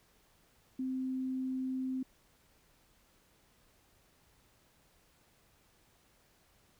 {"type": "tone", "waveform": "sine", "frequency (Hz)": 260, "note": "C4", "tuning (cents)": -11, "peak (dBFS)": -33, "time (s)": [0.79, 2.03], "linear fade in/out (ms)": 5, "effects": ["pink hiss -68 dBFS RMS until 6.79 s"]}